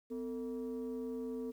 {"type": "tone pair together", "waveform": "sine", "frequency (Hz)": [253, 450.3], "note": ["B3", "A4"], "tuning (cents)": [42, 40], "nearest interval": "minor seventh", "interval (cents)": 998, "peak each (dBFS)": [-38, -39], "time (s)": [0.1, 1.52], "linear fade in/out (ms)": 20, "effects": ["tanh soft clip ceiling -34 dBFS", "11-bit"]}